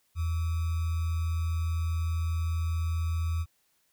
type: tone with sample-and-hold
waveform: sine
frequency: 82.41 Hz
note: E2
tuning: in tune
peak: -26 dBFS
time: 0.15-3.46 s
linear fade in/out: 50 ms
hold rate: 1225 Hz
effects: white hiss -71 dBFS RMS until 3.92 s